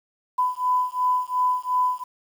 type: beating tone pair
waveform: sine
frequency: 1000 / 1002.8 Hz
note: B5 / B5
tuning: +21 / +26 cents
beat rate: 2.8 Hz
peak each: -23 dBFS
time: 0.38-2.04 s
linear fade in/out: 10 ms
effects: 8-bit